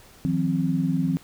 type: tone cluster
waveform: sine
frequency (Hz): 159.4 / 179.4 / 262.9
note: D#3 / F3 / C4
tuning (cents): +42 / +47 / +8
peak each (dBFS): -25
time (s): 0.25-1.17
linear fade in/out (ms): 0
effects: pink hiss -51 dBFS RMS until 1.23 s